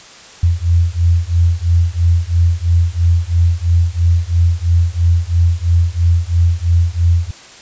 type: beating tone pair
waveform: sine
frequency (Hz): 84 / 87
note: E2 / F2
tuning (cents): +33 / -6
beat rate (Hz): 3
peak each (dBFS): -13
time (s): 0.43-7.31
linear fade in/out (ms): 5
effects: white hiss -38 dBFS RMS until 7.61 s + resampled to 16000 Hz